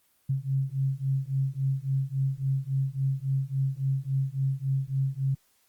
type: beating tone pair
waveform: sine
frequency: 133.4 / 137 Hz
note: C3 / C#3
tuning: +34 / -20 cents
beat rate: 3.6 Hz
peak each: -28 dBFS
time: 0.29-5.35 s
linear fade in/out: 10 ms
effects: white hiss -67 dBFS RMS until 5.68 s + Opus 24 kbps